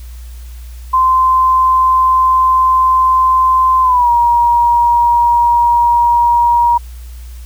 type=tone with pitch glide; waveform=sine; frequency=1036 to 950 Hz; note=C6 to A#5; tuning=-17 to +33 cents; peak=-7 dBFS; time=0.93-6.78 s; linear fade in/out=10 ms; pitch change=-150 cents; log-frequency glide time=3.82-4.1 s; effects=added 60 Hz sine -27 dBFS peak until 7.45 s + white hiss -44 dBFS RMS until 7.45 s